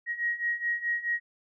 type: beating tone pair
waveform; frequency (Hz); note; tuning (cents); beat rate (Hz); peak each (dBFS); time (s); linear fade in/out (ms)
sine; 1889 / 1893.7; A#6 / A#6; +22 / +27; 4.7; -32 / -29; 0.06-1.2; 50
effects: none